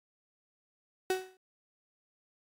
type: tone with exponential decay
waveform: 35% pulse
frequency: 374 Hz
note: F#4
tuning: 19 cents sharp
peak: -23 dBFS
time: 1.1-1.37 s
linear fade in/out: 2 ms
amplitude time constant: 57 ms
effects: AAC 48 kbps